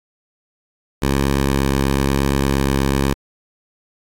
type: tone with vibrato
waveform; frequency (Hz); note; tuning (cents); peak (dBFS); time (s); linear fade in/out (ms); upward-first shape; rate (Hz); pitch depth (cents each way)
10% pulse; 68.4; C#2; -23; -7; 1.02-3.14; 5; sine; 1; 9
effects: AAC 64 kbps